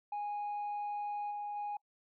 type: tone with level steps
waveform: sine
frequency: 826 Hz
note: G#5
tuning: 10 cents flat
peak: -33 / -36 / -34 dBFS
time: 0.12-1.77 s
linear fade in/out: 5 ms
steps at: 1.3 / 1.55 s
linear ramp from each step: 20 ms
effects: noise-tail reverb RT60 0.1 s tail -25 dB re dry + tanh soft clip ceiling -34 dBFS